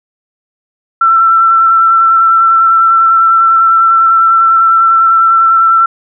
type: tone with vibrato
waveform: sine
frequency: 1341 Hz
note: E6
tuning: 29 cents sharp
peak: -4 dBFS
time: 1.01-5.86 s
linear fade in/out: 5 ms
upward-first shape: triangle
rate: 10 Hz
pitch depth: 22 cents each way
effects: none